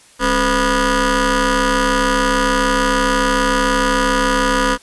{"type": "ring-modulated tone", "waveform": "15% pulse", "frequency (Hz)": 237.2, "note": "A#3", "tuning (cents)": 30, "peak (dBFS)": -4, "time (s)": [0.19, 4.78], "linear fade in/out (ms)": 50, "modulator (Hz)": 745, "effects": ["white hiss -47 dBFS RMS until 4.82 s", "resampled to 24000 Hz"]}